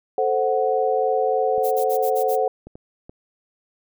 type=chord; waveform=sine; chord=F# diminished; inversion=first; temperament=equal; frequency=440 / 523.3 / 740 Hz; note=A4 / C5 / F#5; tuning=0 / 0 / 0 cents; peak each=-22 dBFS; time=0.18-2.48 s; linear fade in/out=2 ms
type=clicks; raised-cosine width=2 ms; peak=-26 dBFS; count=4; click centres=1.58 / 2.67 / 2.755 / 3.095 s
type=noise bursts; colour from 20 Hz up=violet; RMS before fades=-33 dBFS; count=6; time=1.63-2.366 s; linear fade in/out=20 ms; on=86 ms; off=44 ms
effects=none